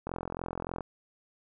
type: click train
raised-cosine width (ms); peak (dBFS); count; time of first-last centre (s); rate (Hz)
1; -21; 33; 0.07-0.807; 43.4
effects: none